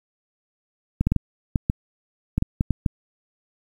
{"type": "clicks", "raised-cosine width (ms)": 5, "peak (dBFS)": -7, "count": 11, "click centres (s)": [1.01, 1.07, 1.12, 1.163, 1.558, 1.699, 2.38, 2.424, 2.609, 2.707, 2.862], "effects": ["8-bit"]}